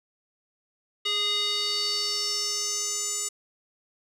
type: tone with band-pass filter sweep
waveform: square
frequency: 413.1 Hz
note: G#4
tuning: 9 cents flat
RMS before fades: -28 dBFS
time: 1.05-3.29 s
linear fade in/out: 10 ms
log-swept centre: 3400 to 7500 Hz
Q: 5
effects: none